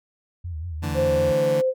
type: tone with vibrato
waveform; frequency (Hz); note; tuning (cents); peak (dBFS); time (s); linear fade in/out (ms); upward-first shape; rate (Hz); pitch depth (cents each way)
sine; 82.41; E2; 0; -28; 0.44-1.32; 10; sine; 5.4; 130
type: chord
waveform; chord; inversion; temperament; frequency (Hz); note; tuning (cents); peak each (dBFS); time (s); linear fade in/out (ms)
sawtooth; D suspended second; none; just; 146.83 / 165.19 / 220.2; D3 / E3 / A3; 0 / +4 / +2; -24 / -28 / -29; 0.82-1.62; 20
type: tone with pitch glide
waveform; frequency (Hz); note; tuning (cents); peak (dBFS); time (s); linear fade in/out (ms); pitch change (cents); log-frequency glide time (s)
sine; 523.3 to 518.5; C5 to C5; 0 to -16; -18; 0.94-1.74; 50; -16; 1.36-1.43
effects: none